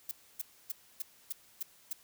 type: noise bursts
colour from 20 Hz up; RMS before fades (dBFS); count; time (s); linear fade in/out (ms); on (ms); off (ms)
violet; -36; 7; 0.09-1.931; 5; 23; 280
effects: white hiss -62 dBFS RMS until 2.03 s